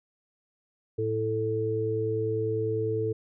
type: harmonic tone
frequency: 110 Hz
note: A2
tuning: in tune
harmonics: 1 / 3 / 4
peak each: -31 / -35 / -27 dBFS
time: 0.98-3.13 s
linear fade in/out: 10 ms
effects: none